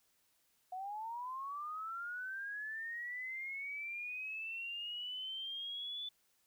sine linear sweep, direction up, 724 to 3494 Hz, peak -40 dBFS, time 0.72-6.09 s, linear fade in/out 5 ms, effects white hiss -75 dBFS RMS until 6.46 s

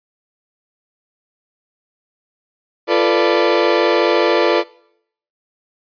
35% pulse chord, B half-diminished seventh, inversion second, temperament equal with one note detuned, 344.2 / 440 / 493.9 / 587.3 Hz, F4 / A4 / B4 / D5, -25 / 0 / 0 / 0 cents, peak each -16 dBFS, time 2.87-4.64 s, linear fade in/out 50 ms, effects noise-tail reverb RT60 0.7 s tail -22 dB re dry + resampled to 11025 Hz

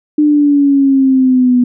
sine exponential sweep, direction down, 301.5 to 244.9 Hz, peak -6 dBFS, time 0.18-1.64 s, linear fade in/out 5 ms, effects none

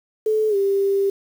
sine tone with pitch glide, 433.1 to 394.9 Hz, A4 to G4, -27 to +13 cents, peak -16 dBFS, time 0.26-1.1 s, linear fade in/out 5 ms, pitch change -160 cents, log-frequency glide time 0.49-0.56 s, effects 7-bit

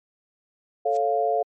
sine chord, A augmented, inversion none, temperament equal, 440 / 554.4 / 698.5 Hz, A4 / C#5 / E#5, 0 / 0 / 0 cents, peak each -25 / -27 / -22 dBFS, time 0.85-1.43 s, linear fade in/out 10 ms
blue noise with exponential growth, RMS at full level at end -35 dBFS, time 0.88-0.97 s, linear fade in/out 2 ms, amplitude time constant 18 ms
effects MP3 32 kbps

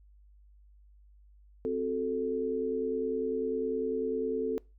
sine chord, F# diminished, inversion second, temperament equal, 261.6 / 370 / 440 Hz, C4 / F#4 / A4, 0 / 0 / 0 cents, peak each -35 / -36 / -30 dBFS, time 1.65-4.58 s, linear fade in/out 0 ms, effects noise-tail reverb RT60 0.3 s tail -25 dB re dry + added 50 Hz sine -55 dBFS peak until 4.78 s

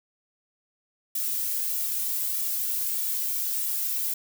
violet noise with flanger, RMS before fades -28 dBFS, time 1.15-4.14 s, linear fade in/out 5 ms, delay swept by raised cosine 1.9 to 2.41 ms, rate 1.6 Hz, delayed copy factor -0.7, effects none

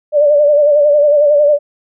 sine tone with vibrato, 587.3 Hz, D5, in tune, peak -6 dBFS, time 0.12-1.59 s, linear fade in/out 50 ms, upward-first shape sine, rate 11 Hz, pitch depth 53 cents each way, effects none

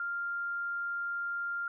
sine tone, 1396 Hz, F6, 1 cent flat, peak -32 dBFS, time 0-1.68 s, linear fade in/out 2 ms, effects none

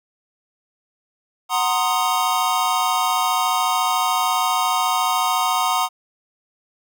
square chord, C half-diminished seventh, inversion second, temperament equal, 740 / 932.3 / 1046.5 / 1244.5 Hz, Gb5 / Bb5 / C6 / Eb6, 0 / 0 / 0 / 0 cents, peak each -24 dBFS, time 1.49-5.89 s, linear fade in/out 50 ms, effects none

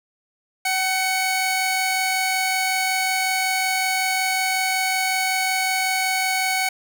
sawtooth tone pair together, 756.8 / 2225 Hz, F#5 / C#7, +39 / +6 cents, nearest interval octave + perfect fifth, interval 1867 cents, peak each -19 dBFS, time 0.65-6.69 s, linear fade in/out 5 ms, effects none

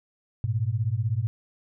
sine beating tone pair, 103.3 / 119.3 Hz, G#2 / A#2, -9 / +41 cents, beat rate 16 Hz, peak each -26 dBFS, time 0.44-1.27 s, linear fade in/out 0 ms, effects none

